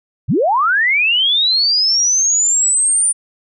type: linear sweep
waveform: sine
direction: up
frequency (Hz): 77.7 to 9310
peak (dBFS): -11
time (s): 0.28-3.13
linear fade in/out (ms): 20
effects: none